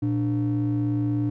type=ring-modulated tone; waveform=triangle; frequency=206.1 Hz; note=G#3; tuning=13 cents flat; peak=-15 dBFS; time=0.02-1.3 s; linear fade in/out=10 ms; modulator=88.9 Hz; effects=tanh soft clip ceiling -16 dBFS